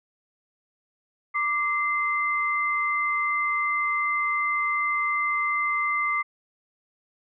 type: tone pair together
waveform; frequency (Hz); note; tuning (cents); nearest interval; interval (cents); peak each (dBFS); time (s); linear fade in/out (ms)
sine; 1174.7 / 2072; D6 / C7; 0 / -17; minor seventh; 983; -25; 1.34-6.23; 20
effects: none